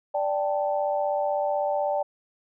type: chord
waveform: sine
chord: D suspended fourth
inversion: none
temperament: equal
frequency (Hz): 587.3 / 784 / 880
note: D5 / G5 / A5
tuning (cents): 0 / 0 / 0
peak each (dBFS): -25 / -28 / -31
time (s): 0.14-2.03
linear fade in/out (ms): 10
effects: none